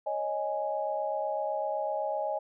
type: chord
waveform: sine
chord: C# suspended second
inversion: none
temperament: equal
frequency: 554.4 / 622.3 / 830.6 Hz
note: C#5 / D#5 / G#5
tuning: 0 / 0 / 0 cents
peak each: -35 / -32 / -33 dBFS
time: 0.06-2.39 s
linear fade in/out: 10 ms
effects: none